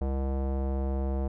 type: tone with low-pass filter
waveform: square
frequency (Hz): 67.1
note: C2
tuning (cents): +44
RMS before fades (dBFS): -29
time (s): 0.01-1.28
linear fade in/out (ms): 5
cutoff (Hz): 660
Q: 1.7
effects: none